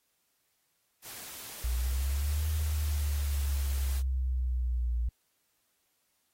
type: noise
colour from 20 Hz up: white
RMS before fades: -44 dBFS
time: 1.02-4.03 s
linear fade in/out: 50 ms
type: exponential two-way sweep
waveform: sine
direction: up then down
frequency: 58.27 to 77.78 to 58.27 Hz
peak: -27 dBFS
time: 1.64-5.09 s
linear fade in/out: 5 ms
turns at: 2.48 s
effects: white hiss -75 dBFS RMS until 6.33 s + AAC 48 kbps